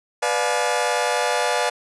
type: chord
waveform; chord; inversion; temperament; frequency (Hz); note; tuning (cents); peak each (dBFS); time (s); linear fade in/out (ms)
sawtooth; B diminished seventh; none; just; 493.9 / 592.7 / 711.2 / 853.4; B4 / D5 / F5 / Ab5; 0 / +16 / +31 / +47; -21; 0.22-1.7; 10
effects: resampled to 24000 Hz